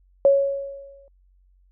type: tone with exponential decay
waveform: sine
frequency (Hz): 554.4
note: C#5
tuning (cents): 0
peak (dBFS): -10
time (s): 0.25-1.08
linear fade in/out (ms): 1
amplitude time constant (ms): 180
effects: added 46 Hz sine -55 dBFS peak until 1.71 s